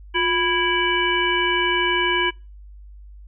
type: harmonic tone with a mistuned harmonic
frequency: 329.6 Hz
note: E4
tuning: in tune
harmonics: 1 / 3 / 5 / 7 / 9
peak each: -24 / -24 / -24 / -24 / -24 dBFS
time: 0.14-2.31 s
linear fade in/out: 20 ms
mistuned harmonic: 1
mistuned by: +130 cents
effects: noise-tail reverb RT60 0.3 s tail -26 dB re dry + added 50 Hz sine -39 dBFS peak until 3.27 s